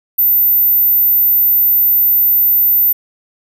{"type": "tone", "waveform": "sine", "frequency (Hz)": 14170, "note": "A9", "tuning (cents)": 11, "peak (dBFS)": -8, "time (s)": [0.18, 2.93], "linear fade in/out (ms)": 10, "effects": []}